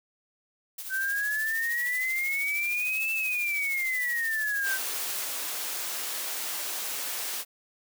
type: noise with tremolo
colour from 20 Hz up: blue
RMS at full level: -36 dBFS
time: 0.78-5.25 s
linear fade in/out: 5 ms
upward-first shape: triangle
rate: 13 Hz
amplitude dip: 60%
type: exponential two-way sweep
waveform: sine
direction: up then down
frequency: 1530 to 2659 to 1533 Hz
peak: -26 dBFS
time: 0.89-4.79 s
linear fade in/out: 50 ms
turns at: 3.12 s
type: noise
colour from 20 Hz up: white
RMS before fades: -33 dBFS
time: 4.63-7.45 s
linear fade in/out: 50 ms
effects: high-pass 400 Hz 12 dB/octave